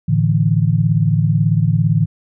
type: chord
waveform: sine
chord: A suspended fourth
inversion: none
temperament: equal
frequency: 110 / 146.83 / 164.81 Hz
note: A2 / D3 / E3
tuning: 0 / 0 / 0 cents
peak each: -16 dBFS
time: 0.08-2.06 s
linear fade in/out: 10 ms
effects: none

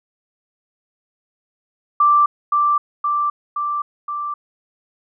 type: tone with echo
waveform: sine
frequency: 1174.7 Hz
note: D6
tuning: in tune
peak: -10 dBFS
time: 2-2.26 s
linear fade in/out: 5 ms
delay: 520 ms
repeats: 4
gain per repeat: -3 dB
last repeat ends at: 4.34 s
effects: none

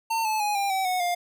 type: tone with pitch steps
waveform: square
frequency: 904 / 867.2 / 831.8 / 798 / 765.5 / 734.3 / 704.4 Hz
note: A5 / A5 / G#5 / G5 / G5 / F#5 / F5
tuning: +47 / -25 / +2 / +31 / -41 / -13 / +15 cents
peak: -24 dBFS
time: 0.1-1.15 s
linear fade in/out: 10 ms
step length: 150 ms
effects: none

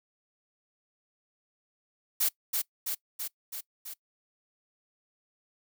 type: noise with echo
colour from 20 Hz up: blue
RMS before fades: -26 dBFS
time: 2.2-2.29 s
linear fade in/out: 10 ms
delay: 330 ms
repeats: 5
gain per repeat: -3 dB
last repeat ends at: 3.94 s
effects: noise-tail reverb RT60 0.1 s tail -23 dB re dry

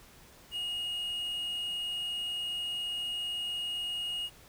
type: tone with quantisation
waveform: triangle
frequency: 2869 Hz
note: F7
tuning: 46 cents sharp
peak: -31 dBFS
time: 0.51-4.3 s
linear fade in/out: 50 ms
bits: 9
effects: pink hiss -56 dBFS RMS until 4.48 s

